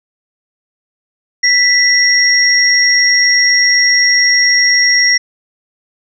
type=tone pair together; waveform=sine; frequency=1975.5 / 5588 Hz; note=B6 / F8; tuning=0 / 0 cents; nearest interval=octave + tritone; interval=1800 cents; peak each=-10 dBFS; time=1.43-5.18 s; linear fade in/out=10 ms; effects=none